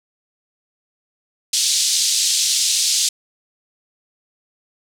pink band-pass noise, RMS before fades -18 dBFS, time 1.53-3.09 s, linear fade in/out 5 ms, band 3800 to 8700 Hz, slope 24 dB/octave, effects none

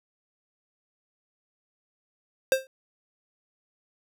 square tone with exponential decay, 528 Hz, C5, 16 cents sharp, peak -16 dBFS, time 2.52-2.67 s, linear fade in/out 1 ms, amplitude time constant 32 ms, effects none

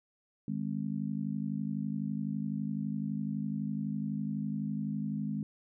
sine chord, Ab major, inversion second, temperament just, 155.74 / 207.7 / 259.6 Hz, Eb3 / Ab3 / C4, +2 / 0 / -13 cents, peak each -37 / -34 / -39 dBFS, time 0.48-5.43 s, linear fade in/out 2 ms, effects none

